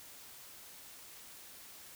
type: silence
effects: white hiss -53 dBFS RMS until 1.95 s